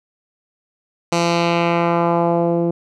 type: tone with low-pass filter sweep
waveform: 10% pulse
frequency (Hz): 170.4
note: F3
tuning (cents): -42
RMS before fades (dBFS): -17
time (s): 1.12-2.71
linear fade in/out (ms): 5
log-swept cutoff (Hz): 6900 to 370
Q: 1.3
effects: none